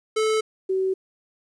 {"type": "tone pair in turn", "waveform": ["square", "sine"], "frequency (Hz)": [435.9, 379.3], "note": ["A4", "F#4"], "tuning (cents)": [-16, 43], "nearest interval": "major second", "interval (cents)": 241, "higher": "first", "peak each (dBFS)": -20, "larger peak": "neither", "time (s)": [[0.16, 0.41], [0.69, 0.94]], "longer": "neither", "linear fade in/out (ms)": 10, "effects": ["resampled to 22050 Hz", "10-bit"]}